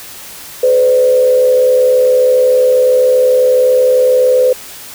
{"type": "tone with frequency modulation", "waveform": "sine", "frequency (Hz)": 507, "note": "B4", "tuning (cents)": 45, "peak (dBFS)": -6, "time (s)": [0.63, 4.53], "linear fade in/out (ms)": 5, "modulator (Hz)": 72.5, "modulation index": 0.48, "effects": ["white hiss -31 dBFS RMS until 4.94 s"]}